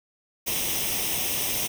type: noise with comb filter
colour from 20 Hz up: white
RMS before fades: -27 dBFS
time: 0.46-1.68 s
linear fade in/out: 20 ms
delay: 0.34 ms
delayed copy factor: +0.65
effects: none